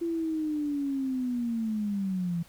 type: linear sweep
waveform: sine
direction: down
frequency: 340 to 166.5 Hz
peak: -27 dBFS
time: 0.01-2.43 s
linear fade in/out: 10 ms
effects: pink hiss -56 dBFS RMS until 2.48 s